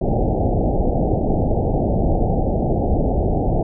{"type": "low-pass noise", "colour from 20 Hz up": "pink", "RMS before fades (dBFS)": -18, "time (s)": [0.01, 3.63], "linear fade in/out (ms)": 5, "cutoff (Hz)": 800, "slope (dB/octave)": 96, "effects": []}